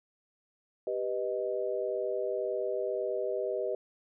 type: chord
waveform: sine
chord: G augmented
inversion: none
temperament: equal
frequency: 392 / 493.9 / 622.3 Hz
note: G4 / B4 / D#5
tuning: 0 / 0 / 0 cents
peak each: -34 dBFS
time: 0.87-3.75 s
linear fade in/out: 2 ms
effects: none